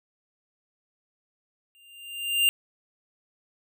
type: tone with exponential growth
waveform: square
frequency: 2794 Hz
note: F7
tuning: in tune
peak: -17 dBFS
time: 1.75-2.49 s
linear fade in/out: 0 ms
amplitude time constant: 160 ms
effects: none